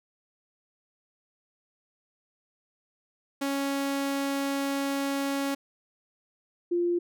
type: tone pair in turn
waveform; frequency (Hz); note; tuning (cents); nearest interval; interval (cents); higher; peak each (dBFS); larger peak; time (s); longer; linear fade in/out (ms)
sawtooth / sine; 277.2 / 348.1; C#4 / F4; 0 / -6; major third; 394; second; -23; neither; 3.41-5.55 / 6.71-6.99; first; 10
effects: none